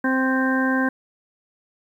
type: harmonic tone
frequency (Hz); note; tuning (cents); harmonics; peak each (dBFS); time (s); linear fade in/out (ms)
261.6; C4; 0; 1 / 2 / 3 / 4 / 6 / 7; -20 / -28 / -31 / -29 / -24 / -32; 0.04-0.89; 5
effects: 9-bit